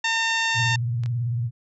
harmonic tone, 907 Hz, A#5, 48 cents flat, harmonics 1 / 2 / 3 / 4 / 5 / 6 / 7 / 8, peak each -28 / -24 / -27 / -29 / -35 / -36 / -37 / -38 dBFS, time 0.04-0.76 s, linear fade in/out 5 ms
sine tone with vibrato, 119.1 Hz, A#2, 38 cents sharp, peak -22 dBFS, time 0.54-1.51 s, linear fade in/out 50 ms, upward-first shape sine, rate 18 Hz, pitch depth 98 cents each way
clicks, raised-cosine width 0.2 ms, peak -24 / -23 dBFS, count 2, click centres 1.036 / 1.06 s
effects none

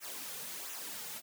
white noise with flanger, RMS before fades -43 dBFS, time 0-1.22 s, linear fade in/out 50 ms, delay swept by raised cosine 0.22 to 3.12 ms, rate 1.4 Hz, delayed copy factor -0.6, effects high-pass 150 Hz 12 dB/octave

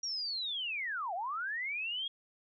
sine linear two-way sweep, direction down then up, 5710 to 660 to 3311 Hz, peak -34 dBFS, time 0.03-2.08 s, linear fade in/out 5 ms, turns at 1.14 s, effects none

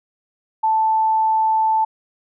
sine tone, 880 Hz, A5, in tune, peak -14 dBFS, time 0.63-1.85 s, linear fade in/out 10 ms, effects none

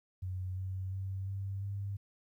sine tone with pitch steps, 92.5 / 94.23 / 95.98 / 97.77 / 99.6 Hz, F#2 / F#2 / G2 / G2 / G2, 0 / +32 / -36 / -4 / +28 cents, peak -35 dBFS, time 0.22-1.97 s, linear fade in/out 10 ms, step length 350 ms, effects 12-bit

